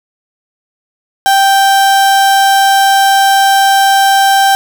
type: tone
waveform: 35% pulse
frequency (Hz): 784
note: G5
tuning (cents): 0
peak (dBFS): -4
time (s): 1.26-4.55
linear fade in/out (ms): 0
effects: none